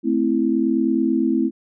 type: chord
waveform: sine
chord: A minor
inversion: none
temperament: equal with one note detuned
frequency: 220 / 260.7 / 329.6 Hz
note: A3 / C4 / E4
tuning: 0 / -6 / 0 cents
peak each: -22 / -20 / -20 dBFS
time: 0.03-1.51 s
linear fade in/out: 50 ms
effects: none